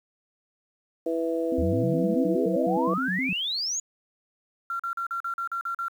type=harmonic tone; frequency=164.81 Hz; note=E3; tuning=in tune; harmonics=2 / 3 / 4; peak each=-28 / -27 / -33 dBFS; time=1.06-2.94 s; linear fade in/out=5 ms
type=tone with vibrato; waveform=sine; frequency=220 Hz; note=A3; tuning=in tune; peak=-27 dBFS; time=1.52-3.33 s; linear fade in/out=2 ms; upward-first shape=square; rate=4.8 Hz; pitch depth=300 cents each way
type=exponential sweep; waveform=sine; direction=up; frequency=73.42 to 6960 Hz; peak=-26 dBFS; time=1.58-3.8 s; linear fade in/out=5 ms
type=tone bursts; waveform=sine; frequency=1371 Hz; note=F6; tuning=32 cents flat; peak=-27 dBFS; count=9; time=4.7-5.883 s; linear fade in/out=2 ms; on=95 ms; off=41 ms
effects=9-bit